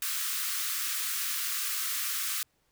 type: high-pass noise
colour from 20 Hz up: white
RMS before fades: -32 dBFS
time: 0.02-2.43 s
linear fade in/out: 2 ms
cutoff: 1100 Hz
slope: 96 dB/octave
effects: pink hiss -72 dBFS RMS until 2.71 s